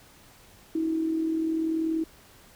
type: tone with amplitude modulation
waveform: sine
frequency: 322.1 Hz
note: E4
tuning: 40 cents flat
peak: -22 dBFS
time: 0.75-2.04 s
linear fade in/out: 5 ms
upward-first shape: sine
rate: 40.4 Hz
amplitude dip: 45%
effects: pink hiss -54 dBFS RMS until 2.55 s